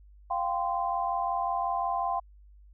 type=chord; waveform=sine; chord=F suspended second; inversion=none; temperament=equal with one note detuned; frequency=698.5 / 784 / 1036.9 Hz; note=F5 / G5 / C6; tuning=0 / 0 / -16 cents; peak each=-31 dBFS; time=0.3-2.2 s; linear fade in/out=10 ms; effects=added 50 Hz sine -51 dBFS peak until 2.73 s